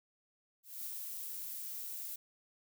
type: noise with ADSR envelope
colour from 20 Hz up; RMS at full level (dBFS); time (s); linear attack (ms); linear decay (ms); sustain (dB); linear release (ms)
violet; -41; 0.63-2.16; 230; 9; -2; 5
effects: none